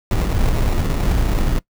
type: noise with sample-and-hold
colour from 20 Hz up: brown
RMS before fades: -17 dBFS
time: 0.11-1.59 s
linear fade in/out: 0 ms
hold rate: 1575 Hz
effects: noise-tail reverb RT60 0.1 s tail -21 dB re dry